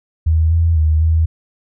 sine tone with pitch steps, 80.1 / 83 / 78.1 / 80.6 Hz, E2 / E2 / D#2 / E2, -49 / +12 / +7 / -38 cents, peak -10 dBFS, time 0.26-1.26 s, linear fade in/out 10 ms, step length 250 ms, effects none

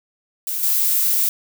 violet noise with level steps, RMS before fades -24 / -18 dBFS, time 0.47-1.29 s, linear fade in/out 2 ms, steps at 0.63 s, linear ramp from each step 2 ms, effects none

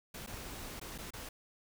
pink noise with dropouts, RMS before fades -45 dBFS, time 0.14-1.29 s, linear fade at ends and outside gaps 5 ms, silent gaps 0.264-0.272 / 0.798-0.813 / 0.98-0.984 / 1.106-1.135 s, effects none

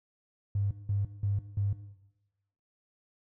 triangle tone bursts, 100.3 Hz, G2, 40 cents sharp, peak -22 dBFS, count 4, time 0.55-1.73 s, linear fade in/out 5 ms, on 160 ms, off 180 ms, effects noise-tail reverb RT60 1.0 s tail -19 dB re dry + tanh soft clip ceiling -24 dBFS

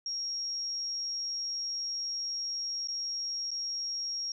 sine tone with dropouts, 5588 Hz, F8, in tune, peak -32 dBFS, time 0.06-4.32 s, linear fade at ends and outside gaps 2 ms, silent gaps 2.874-2.884 / 3.507-3.514 s, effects none

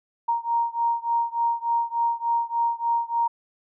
sine beating tone pair, 932.3 / 935.7 Hz, A#5 / A#5, 0 / +6 cents, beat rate 3.4 Hz, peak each -24 / -25 dBFS, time 0.28-3.28 s, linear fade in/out 10 ms, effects none

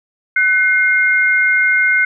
sine tone pair together, 1500 / 2126 Hz, F#6 / C7, +23 / +27 cents, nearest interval tritone, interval 604 cents, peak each -13 dBFS, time 0.36-2.05 s, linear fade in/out 5 ms, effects none

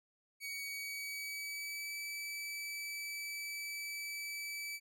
sawtooth tone with pitch glide, 2252 to 2305 Hz, C#7 to D7, +27 to -33 cents, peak -37 dBFS, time 0.4-4.8 s, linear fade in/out 50 ms, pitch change +40 cents, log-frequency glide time 0.64-1.94 s, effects none

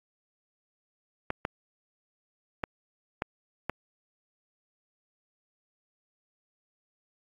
clicks, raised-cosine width 0.5 ms, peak -14 dBFS, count 5, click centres 1.304 / 1.451 / 2.638 / 3.221 / 3.696 s, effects AAC 32 kbps

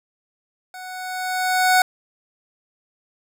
25% pulse tone with level ramp, 740 Hz, F#5, in tune, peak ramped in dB -31 to -8 dBFS, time 0.74-1.82 s, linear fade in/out 2 ms, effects none

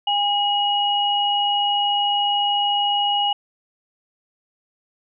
sine tone pair together, 813.8 / 2900 Hz, G#5 / F#7, -35 / -35 cents, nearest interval octave + minor seventh, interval 2200 cents, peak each -20 dBFS, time 0.07-3.33 s, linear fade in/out 5 ms, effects none

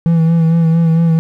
triangle tone with vibrato, 164.81 Hz, E3, in tune, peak -6 dBFS, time 0.06-1.19 s, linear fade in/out 0 ms, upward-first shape sine, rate 4.4 Hz, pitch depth 33 cents each way, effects 8-bit

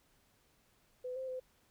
sine tone with pitch steps, 503 / 523 / 512 Hz, B4 / C5 / C5, +32 / -1 / -38 cents, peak -38 dBFS, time 1.04-1.4 s, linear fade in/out 10 ms, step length 120 ms, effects pink hiss -71 dBFS RMS until 1.7 s

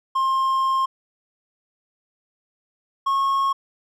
triangle tone pair in turn, 1062 / 1091.2 Hz, C6 / C#6, +25 / -28 cents, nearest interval unison, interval 47 cents, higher second, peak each -16 dBFS, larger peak neither, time 0.15-0.86 / 3.06-3.53 s, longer first, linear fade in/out 10 ms, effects none

